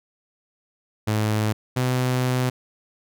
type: tone pair in turn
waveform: sawtooth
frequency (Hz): 107.4 / 126.9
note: A2 / B2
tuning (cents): -41 / +47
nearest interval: minor third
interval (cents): 288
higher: second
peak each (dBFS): -16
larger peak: neither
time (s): 1.07-1.53 / 1.76-2.5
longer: second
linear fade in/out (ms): 10
effects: none